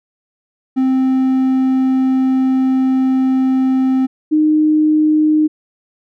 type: tone pair in turn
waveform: triangle / sine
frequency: 261.6 / 307.2 Hz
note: C4 / D#4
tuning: 0 / -22 cents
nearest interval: minor third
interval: 278 cents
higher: second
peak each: -9 dBFS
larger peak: neither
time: 0.76-4.07 / 4.31-5.48 s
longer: first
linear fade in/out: 20 ms
effects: none